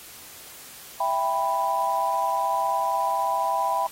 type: chord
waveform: sine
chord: E minor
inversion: none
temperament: just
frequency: 659.3 / 791.1 / 988.9 Hz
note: E5 / G5 / B5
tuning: 0 / +16 / +2 cents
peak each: -29 / -26 / -24 dBFS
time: 1-3.87 s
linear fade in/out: 5 ms
effects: white hiss -44 dBFS RMS until 3.91 s + AAC 48 kbps